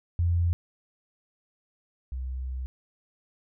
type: tone pair in turn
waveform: sine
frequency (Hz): 86 / 64.18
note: F2 / C2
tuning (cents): -26 / -33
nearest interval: perfect fourth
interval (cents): 507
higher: first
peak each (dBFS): -21 / -30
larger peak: first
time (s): 0.19-0.53 / 2.12-2.66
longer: second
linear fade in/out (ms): 0
effects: none